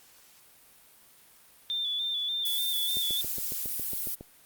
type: tone with vibrato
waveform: sine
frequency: 3517 Hz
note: A7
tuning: 1 cent flat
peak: -28 dBFS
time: 1.7-3.21 s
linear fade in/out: 0 ms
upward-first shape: square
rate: 3.4 Hz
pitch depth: 36 cents each way
type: noise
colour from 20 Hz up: violet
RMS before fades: -32 dBFS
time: 2.45-4.15 s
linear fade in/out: 5 ms
type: click train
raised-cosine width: 2 ms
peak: -28 dBFS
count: 10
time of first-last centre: 2.97-4.21 s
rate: 7.26 Hz
effects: white hiss -57 dBFS RMS until 4.45 s + Opus 48 kbps